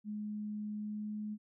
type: tone with pitch glide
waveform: sine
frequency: 210.4 to 211.6 Hz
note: G#3 to G#3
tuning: +23 to +33 cents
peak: -37 dBFS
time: 0.04-1.38 s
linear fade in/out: 50 ms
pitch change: +10 cents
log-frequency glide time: 0.77-1.19 s
effects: none